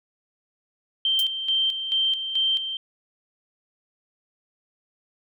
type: tone with tremolo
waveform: sine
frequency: 3136 Hz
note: G7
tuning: in tune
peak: -19 dBFS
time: 1.05-2.77 s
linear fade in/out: 2 ms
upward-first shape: square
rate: 2.3 Hz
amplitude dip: 60%
type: noise with exponential decay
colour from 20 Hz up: violet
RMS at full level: -24 dBFS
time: 1.19-1.27 s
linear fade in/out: 1 ms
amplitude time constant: 16 ms
effects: none